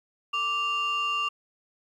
sine tone pair together, 1171.8 / 2787 Hz, D6 / F7, -4 / -4 cents, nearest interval octave + minor third, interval 1500 cents, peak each -26 dBFS, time 0.33-1.29 s, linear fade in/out 10 ms, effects tanh soft clip ceiling -21 dBFS + 10-bit

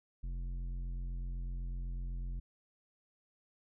sine tone with tanh clipping, 44 Hz, F1, 14 cents sharp, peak -38 dBFS, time 0.23-2.4 s, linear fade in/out 10 ms, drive 10 dB, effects none

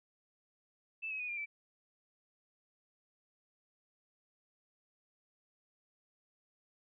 sine tone with pitch steps, 2637 / 2555 / 2475 / 2397 / 2322 Hz, E7 / D#7 / D#7 / D7 / D7, 0 / +45 / -10 / +35 / -20 cents, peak -37 dBFS, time 1.02-1.46 s, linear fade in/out 20 ms, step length 88 ms, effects none

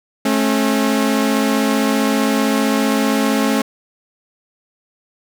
sawtooth tone pair together, 215.8 / 271.2 Hz, A3 / C#4, -33 / -38 cents, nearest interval major third, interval 395 cents, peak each -13 dBFS, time 0.25-3.62 s, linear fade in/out 5 ms, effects none

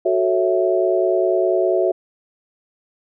sine chord, F# minor seventh, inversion none, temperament equal, 370 / 440 / 554.4 / 659.3 Hz, F#4 / A4 / C#5 / E5, 0 / 0 / 0 / 0 cents, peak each -18 / -24 / -23 / -19 dBFS, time 0.05-1.92 s, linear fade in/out 10 ms, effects none

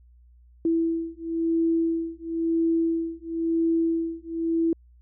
sine beating tone pair, 329.6 / 330.58 Hz, E4 / E4, 0 / +5 cents, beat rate 0.98 Hz, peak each -25 / -25 dBFS, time 0.65-4.73 s, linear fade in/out 2 ms, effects added 60 Hz sine -51 dBFS peak until 5.01 s

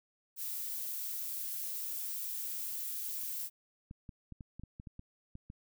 violet noise, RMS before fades -39 dBFS, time 0.36-3.5 s, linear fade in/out 50 ms
clicks, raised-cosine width 5 ms, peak -34 dBFS, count 11, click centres 3.911 / 4.092 / 4.323 / 4.408 / 4.596 / 4.636 / 4.799 / 4.872 / 4.994 / 5.354 / 5.501 s
effects none

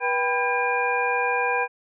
sine tone cluster, 486.7 / 785 / 992 / 1610 / 2412 Hz, B4 / G5 / B5 / G6 / D7, -25 / +2 / +7 / +46 / +46 cents, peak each -27 dBFS, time 0-1.68 s, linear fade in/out 50 ms, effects none

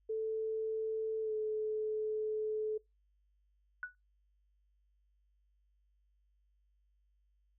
sine tone with pitch glide, 440 to 431.2 Hz, A4 to A4, 0 to -35 cents, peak -33 dBFS, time 0.09-2.78 s, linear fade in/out 10 ms, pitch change -35 cents, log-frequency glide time 1.22-1.33 s
sine tone with exponential decay, 1475 Hz, F#6, 6 cents flat, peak -34 dBFS, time 3.83-3.95 s, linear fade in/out 1 ms, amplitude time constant 26 ms
effects noise-tail reverb RT60 0.2 s tail -24 dB re dry + added 50 Hz sine -70 dBFS peak until 7.58 s

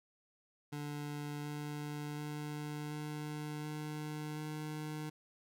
25% pulse tone with pitch steps, 146.83 / 148.02 / 149.22 / 150.44 / 151.66 / 152.89 Hz, D3 / D3 / D3 / D3 / D#3 / D#3, 0 / +14 / +28 / +42 / -44 / -30 cents, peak -36 dBFS, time 0.72-5.1 s, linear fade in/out 10 ms, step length 730 ms, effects none

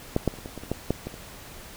clicks, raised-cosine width 2 ms, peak -8 / -8 / -28 / -29 / -23 / -22 / -25 / -12 / -9 / -18 / -27 dBFS, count 11, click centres 0.164 / 0.277 / 0.339 / 0.387 / 0.459 / 0.577 / 0.636 / 0.716 / 0.906 / 1.07 / 1.141 s, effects pink hiss -44 dBFS RMS until 1.76 s

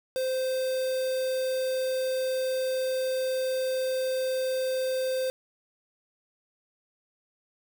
triangle tone with quantisation, 519 Hz, C5, 14 cents flat, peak -24 dBFS, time 0.16-5.3 s, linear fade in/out 0 ms, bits 6, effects none

